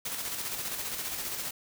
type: noise with tremolo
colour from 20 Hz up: white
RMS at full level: -34 dBFS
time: 0.05-1.51 s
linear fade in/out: 5 ms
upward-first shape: square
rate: 15 Hz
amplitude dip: 35%
effects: none